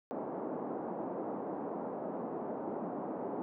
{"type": "band-pass noise", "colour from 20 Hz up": "pink", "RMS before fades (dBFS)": -39, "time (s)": [0.11, 3.42], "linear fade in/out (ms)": 0, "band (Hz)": [220, 880], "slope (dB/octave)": 24, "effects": []}